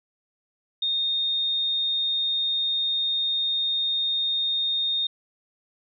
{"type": "tone", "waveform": "sine", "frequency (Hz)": 3680, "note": "A#7", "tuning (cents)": -23, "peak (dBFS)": -22, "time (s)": [0.82, 5.07], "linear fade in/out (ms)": 5, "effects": []}